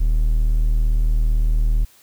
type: tone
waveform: triangle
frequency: 38.89 Hz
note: D#1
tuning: in tune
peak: -12 dBFS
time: 0-1.85 s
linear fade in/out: 10 ms
effects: white hiss -52 dBFS RMS until 2.02 s